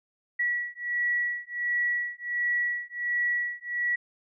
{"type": "beating tone pair", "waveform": "sine", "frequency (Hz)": [1934, 1935.4], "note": ["B6", "B6"], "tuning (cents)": [-37, -36], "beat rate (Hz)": 1.4, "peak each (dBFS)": -29, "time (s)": [0.39, 3.96], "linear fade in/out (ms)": 10, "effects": []}